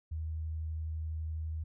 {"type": "tone with vibrato", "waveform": "sine", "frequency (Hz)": 79.2, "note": "D#2", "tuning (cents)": 31, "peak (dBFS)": -34, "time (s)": [0.11, 1.64], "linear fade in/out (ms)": 10, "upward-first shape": "sine", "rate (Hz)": 12, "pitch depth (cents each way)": 8, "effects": []}